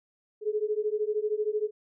sine beating tone pair, 418.3 / 431.3 Hz, G#4 / A4, +12 / -35 cents, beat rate 13 Hz, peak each -29 dBFS, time 0.41-1.71 s, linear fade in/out 50 ms, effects none

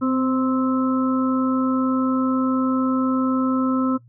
harmonic tone with a mistuned harmonic, 261.6 Hz, C4, in tune, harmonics 1 / 2 / 4 / 5, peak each -18 / -30 / -32 / -27 dBFS, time 0.01-3.98 s, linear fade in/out 20 ms, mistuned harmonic 1, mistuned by -17 cents, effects noise-tail reverb RT60 0.1 s tail -18 dB re dry + added 119 Hz sine -47 dBFS peak until 4.08 s

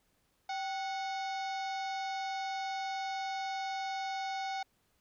harmonic tone with a mistuned harmonic, 734 Hz, F#5, 14 cents flat, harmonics 1 / 2 / 3 / 4 / 5 / 6 / 7 / 8 / 9, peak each -35 / -46 / -45 / -56 / -49 / -51 / -52 / -59 / -59 dBFS, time 0.49-4.63 s, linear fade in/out 5 ms, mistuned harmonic 1, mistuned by +93 cents, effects pink hiss -74 dBFS RMS until 5 s

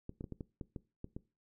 clicks, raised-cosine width 3 ms, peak -29 dBFS, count 9, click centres 0.094 / 0.209 / 0.242 / 0.323 / 0.408 / 0.612 / 0.762 / 1.044 / 1.165 s, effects noise-tail reverb RT60 0.3 s tail -20 dB re dry

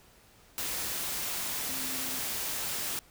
sine tone in noise, 261.6 Hz, C4, in tune, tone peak -44 dBFS, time 1.69-2.19 s, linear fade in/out 0 ms, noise white, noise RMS -34 dBFS, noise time 0.58-2.99 s, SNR -13 dB, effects pink hiss -59 dBFS RMS until 3.1 s

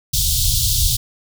pink band-stop noise, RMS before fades -17 dBFS, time 0.13-0.97 s, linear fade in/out 10 ms, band 130 to 3400 Hz, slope 48 dB/octave, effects none

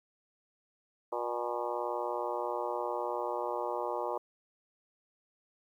harmonic tone with a mistuned harmonic, 120.2 Hz, B2, 46 cents flat, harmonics 3 / 4 / 5 / 6 / 7 / 8 / 9 / 10, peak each -40 / -38 / -38 / -44 / -39 / -40 / -42 / -47 dBFS, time 1.12-4.18 s, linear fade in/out 5 ms, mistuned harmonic 6, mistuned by +96 cents, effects 11-bit

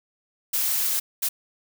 blue noise bursts at uneven times, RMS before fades -24 dBFS, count 2, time 0.53-1 / 1.22-1.29 s, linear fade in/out 10 ms, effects none

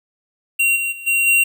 square tone with level steps, 2751 Hz, F7, 27 cents flat, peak -14 / -20 / -32 / -15 / -12 dBFS, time 0.59-1.44 s, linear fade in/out 10 ms, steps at 0.75 / 0.91 / 1.06 / 1.26 s, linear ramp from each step 20 ms, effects 8-bit

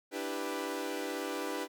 sawtooth chord, E minor seventh, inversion third, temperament equal, 293.7 / 329.6 / 392 / 493.9 Hz, D4 / E4 / G4 / B4, 0 / 0 / 0 / 0 cents, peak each -36 / -38 / -36 / -36 dBFS, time 0.11-1.68 s, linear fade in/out 50 ms, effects none

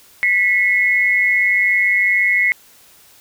sine tone pair together, 1975.5 / 2173 Hz, B6 / C#7, 0 / -35 cents, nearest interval major second, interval 165 cents, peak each -15 dBFS, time 0.23-2.52 s, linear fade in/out 0 ms, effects white hiss -48 dBFS RMS until 3.2 s

